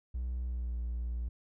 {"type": "tone with pitch glide", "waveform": "triangle", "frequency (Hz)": [61.74, 59.29], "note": ["B1", "A#1"], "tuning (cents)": [0, 30], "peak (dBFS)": -30, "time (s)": [0.14, 1.29], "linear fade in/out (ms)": 10, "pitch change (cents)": -70, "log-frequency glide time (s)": [0.46, 0.77], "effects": ["tanh soft clip ceiling -27 dBFS"]}